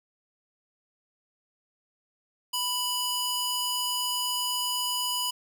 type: tone with high-pass filter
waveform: square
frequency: 988 Hz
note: B5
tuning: in tune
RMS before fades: -29 dBFS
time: 2.53-5.31 s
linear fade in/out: 10 ms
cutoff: 2200 Hz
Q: 0.7
effects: none